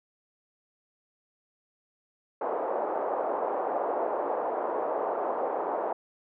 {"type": "band-pass noise", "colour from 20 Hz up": "pink", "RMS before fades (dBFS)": -30, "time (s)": [2.41, 5.93], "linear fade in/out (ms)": 5, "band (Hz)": [440, 940], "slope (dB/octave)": 24, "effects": []}